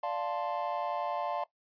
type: chord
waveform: triangle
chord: D minor seventh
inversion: none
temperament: equal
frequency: 587.3 / 698.5 / 880 / 1046.5 Hz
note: D5 / F5 / A5 / C6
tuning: 0 / 0 / 0 / 0 cents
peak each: -35 / -34 / -35 / -37 dBFS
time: 0.03-1.44 s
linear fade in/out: 5 ms
effects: noise-tail reverb RT60 0.1 s tail -17 dB re dry + resampled to 11025 Hz